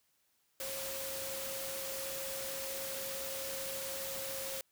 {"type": "tone in noise", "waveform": "sine", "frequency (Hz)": 539, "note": "C#5", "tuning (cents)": -49, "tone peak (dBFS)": -43, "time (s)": [0.6, 4.61], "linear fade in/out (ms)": 2, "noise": "white", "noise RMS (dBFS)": -41, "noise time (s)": [0.6, 4.61], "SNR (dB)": -5, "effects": ["white hiss -75 dBFS RMS until 4.71 s"]}